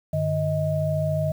sine tone cluster, 97.3 / 151 / 630 Hz, G2 / D3 / D#5, -12 / +48 / +21 cents, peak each -29 / -24 / -25 dBFS, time 0.13-1.32 s, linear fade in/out 5 ms, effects 8-bit

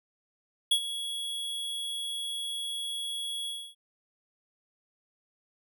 square tone with ADSR envelope, 3345 Hz, G#7, 12 cents sharp, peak -20 dBFS, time 0.71-3.75 s, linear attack 7 ms, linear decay 76 ms, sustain -13 dB, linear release 280 ms, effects none

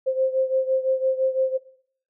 sine beating tone pair, 523.3 / 529.2 Hz, C5 / C5, 0 / +20 cents, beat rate 5.9 Hz, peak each -21 / -25 dBFS, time 0.06-1.58 s, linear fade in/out 20 ms, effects noise-tail reverb RT60 0.6 s tail -19 dB re dry

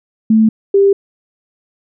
sine tone pair in turn, 220 / 396.3 Hz, A3 / G4, 0 / +19 cents, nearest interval minor seventh, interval 1019 cents, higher second, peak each -6 dBFS, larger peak neither, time 0.3-0.49 / 0.74-0.93 s, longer neither, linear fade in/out 5 ms, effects none

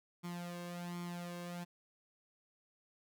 sawtooth tone with flanger, 174.61 Hz, F3, in tune, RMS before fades -44 dBFS, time 0.23-1.65 s, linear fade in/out 20 ms, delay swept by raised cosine 0.9 to 1.86 ms, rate 1.3 Hz, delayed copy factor +0.7, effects none

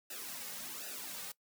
white noise with flanger, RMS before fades -44 dBFS, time 0.1-1.32 s, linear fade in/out 5 ms, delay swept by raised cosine 0.9 to 3 ms, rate 1.3 Hz, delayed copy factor -0.9, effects noise-tail reverb RT60 0.1 s tail -21 dB re dry + high-pass 150 Hz 12 dB/octave

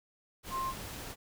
sine tone in noise, 1057 Hz, C6, 17 cents sharp, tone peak -32 dBFS, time 0.5-0.74 s, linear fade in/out 50 ms, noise pink, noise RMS -43 dBFS, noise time 0.43-1.16 s, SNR +8 dB, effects none

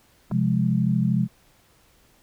sine chord, F minor, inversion second, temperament equal, 130.81 / 174.61 / 207.7 Hz, C3 / F3 / Ab3, 0 / 0 / 0 cents, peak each -23 dBFS, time 0.3-1.28 s, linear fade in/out 50 ms
clicks, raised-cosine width 1 ms, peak -22 dBFS, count 2, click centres 0.313 / 0.316 s
effects pink hiss -59 dBFS RMS until 2.22 s

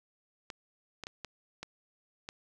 clicks, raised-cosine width 0.2 ms, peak -23 dBFS, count 6, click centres 0.502 / 1.037 / 1.069 / 1.247 / 1.63 / 2.289 s, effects none

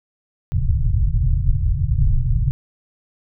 pink low-pass noise, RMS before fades -17 dBFS, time 0.52-2.51 s, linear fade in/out 0 ms, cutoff 150 Hz, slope 96 dB/octave, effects none

